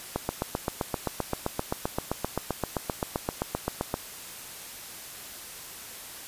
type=click train; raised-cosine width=1 ms; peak=-12 dBFS; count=30; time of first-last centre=0.16-3.941 s; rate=7.67 Hz; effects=white hiss -42 dBFS RMS until 6.27 s + resampled to 32000 Hz